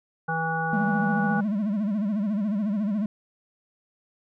harmonic tone, 162.8 Hz, E3, 21 cents flat, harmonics 1 / 3 / 5 / 7 / 9, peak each -30 / -35 / -28 / -36 / -29 dBFS, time 0.28-1.41 s, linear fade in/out 10 ms
triangle tone with vibrato, 207.1 Hz, G#3, 5 cents flat, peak -21 dBFS, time 0.73-3.06 s, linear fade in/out 2 ms, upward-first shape sine, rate 14 Hz, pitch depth 120 cents each way
effects none

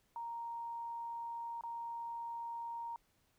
sine tone with dropouts, 932.3 Hz, A#5, in tune, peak -40 dBFS, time 0.16-2.96 s, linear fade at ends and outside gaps 1 ms, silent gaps 1.61-1.636 s, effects pink hiss -75 dBFS RMS until 3.38 s

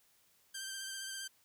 10% pulse tone with vibrato, 1569 Hz, G6, 1 cent sharp, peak -32 dBFS, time 0.54-1.28 s, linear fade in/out 10 ms, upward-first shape sine, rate 15 Hz, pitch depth 25 cents each way, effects white hiss -70 dBFS RMS until 1.44 s

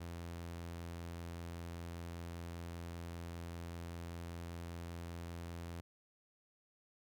sawtooth tone, 85.1 Hz, F2, 44 cents flat, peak -40 dBFS, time 0-5.81 s, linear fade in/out 10 ms, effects none

